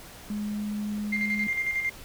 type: tone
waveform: sine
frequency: 208.9 Hz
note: G#3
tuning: 10 cents sharp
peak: -28 dBFS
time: 0.3-1.47 s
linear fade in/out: 2 ms
type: tone with tremolo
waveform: sine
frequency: 2100 Hz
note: C7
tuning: 6 cents sharp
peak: -23 dBFS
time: 1.12-1.9 s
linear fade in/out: 10 ms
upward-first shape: square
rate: 11 Hz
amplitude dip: 50%
effects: tanh soft clip ceiling -19 dBFS + pink hiss -46 dBFS RMS until 2.04 s